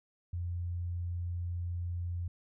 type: tone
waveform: sine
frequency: 87.31 Hz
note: F2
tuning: in tune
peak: -33 dBFS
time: 0.33-2.28 s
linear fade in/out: 5 ms
effects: none